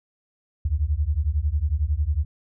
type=beating tone pair; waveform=sine; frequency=69.3 / 80.3 Hz; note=C#2 / E2; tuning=0 / -45 cents; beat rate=11 Hz; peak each=-23 dBFS; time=0.65-2.25 s; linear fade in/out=5 ms; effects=none